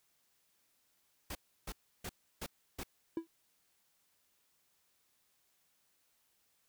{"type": "noise bursts", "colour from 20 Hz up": "pink", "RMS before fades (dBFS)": -42, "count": 5, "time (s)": [1.3, 2.835], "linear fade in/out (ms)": 5, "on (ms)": 51, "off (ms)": 320}
{"type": "tone with exponential decay", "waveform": "triangle", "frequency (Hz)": 329.6, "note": "E4", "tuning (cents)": 0, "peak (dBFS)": -28, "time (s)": [3.17, 3.27], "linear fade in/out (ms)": 2, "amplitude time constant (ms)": 21}
{"effects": ["white hiss -75 dBFS RMS until 6.68 s"]}